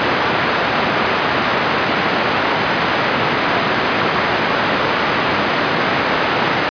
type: band-pass noise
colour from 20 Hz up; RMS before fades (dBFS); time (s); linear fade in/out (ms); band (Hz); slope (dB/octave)
white; -17; 0-6.69; 0; 130 to 1700; 12
effects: resampled to 11025 Hz